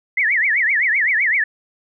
sine tone with vibrato, 1978 Hz, B6, 2 cents sharp, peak -14 dBFS, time 0.17-1.44 s, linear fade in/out 5 ms, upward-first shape triangle, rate 7.8 Hz, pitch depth 290 cents each way, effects none

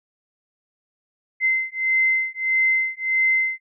sine beating tone pair, 2068 / 2069.6 Hz, C7 / C7, -21 / -19 cents, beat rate 1.6 Hz, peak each -21 dBFS, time 1.4-3.6 s, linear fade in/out 50 ms, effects none

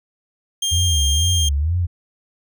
25% pulse tone, 3200 Hz, G7, 35 cents sharp, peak -15 dBFS, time 0.62-1.49 s, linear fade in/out 5 ms
sine tone with vibrato, 79.2 Hz, D#2, 31 cents sharp, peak -16 dBFS, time 0.71-1.87 s, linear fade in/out 20 ms, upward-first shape sine, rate 2.1 Hz, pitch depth 210 cents each way
effects none

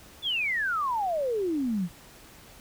sine exponential sweep, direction down, 3543 to 164.81 Hz, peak -25 dBFS, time 0.22-1.89 s, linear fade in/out 50 ms, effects pink hiss -51 dBFS RMS until 2.6 s

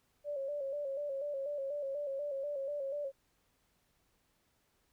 sine tone with vibrato, 564 Hz, C#5, 30 cents sharp, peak -35 dBFS, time 0.24-3.12 s, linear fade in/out 50 ms, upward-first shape square, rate 4.1 Hz, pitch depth 61 cents each way, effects pink hiss -75 dBFS RMS until 4.92 s

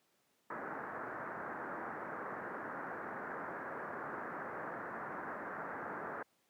white low-pass noise, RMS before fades -43 dBFS, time 0.5-6.23 s, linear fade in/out 5 ms, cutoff 1700 Hz, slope 48 dB/octave, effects pink hiss -75 dBFS RMS until 6.49 s + high-pass 200 Hz 12 dB/octave

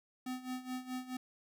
square tone with tremolo, 254.5 Hz, C4, 48 cents flat, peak -37 dBFS, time 0.26-1.17 s, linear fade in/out 5 ms, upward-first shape sine, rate 4.7 Hz, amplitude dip 80%, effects none

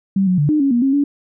sine tone with pitch steps, 194.1 / 183 / 146.3 / 303.5 / 276.4 / 238.9 / 270.5 / 285.2 Hz, G3 / F#3 / D3 / D#4 / C#4 / A#3 / C#4 / C#4, -17 / -19 / -6 / -43 / -5 / +43 / -42 / +49 cents, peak -12 dBFS, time 0.16-1.04 s, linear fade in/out 5 ms, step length 110 ms, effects none

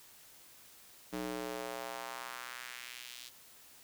square tone with high-pass filter sweep, 61.4 Hz, B1, 9 cents flat, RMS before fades -43 dBFS, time 1.12-3.3 s, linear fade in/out 20 ms, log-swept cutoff 260 to 3800 Hz, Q 1.5, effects white hiss -58 dBFS RMS until 3.83 s

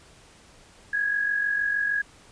sine tone pair together, 1653 / 1699.5 Hz, G#6 / G#6, -9 / +39 cents, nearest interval unison, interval 48 cents, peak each -23 / -31 dBFS, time 0.93-2.02 s, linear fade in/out 5 ms, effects pink hiss -53 dBFS RMS until 2.31 s + resampled to 22050 Hz

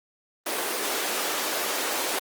pink high-pass noise, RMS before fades -28 dBFS, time 0.46-2.19 s, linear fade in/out 5 ms, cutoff 330 Hz, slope 24 dB/octave, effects Opus 24 kbps

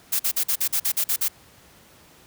blue noise bursts, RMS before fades -22 dBFS, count 10, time 0.12-1.284 s, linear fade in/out 10 ms, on 75 ms, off 46 ms, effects pink hiss -52 dBFS RMS until 2.26 s + high-pass 60 Hz 12 dB/octave

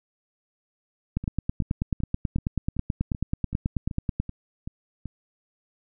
two click trains, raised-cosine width 5 ms, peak -12 / -21 dBFS, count 29 / 11, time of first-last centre 1.17-4.2 / 1.24-5.057 s, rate 9.24 / 2.62 Hz, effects none

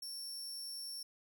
sawtooth tone, 5450 Hz, F8, 43 cents flat, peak -40 dBFS, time 0.02-1.03 s, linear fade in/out 5 ms, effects 13-bit

